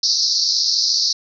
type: band-pass noise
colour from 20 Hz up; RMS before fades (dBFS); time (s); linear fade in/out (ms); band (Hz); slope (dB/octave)
pink; -18; 0.03-1.13; 5; 4200 to 5700; 96
effects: none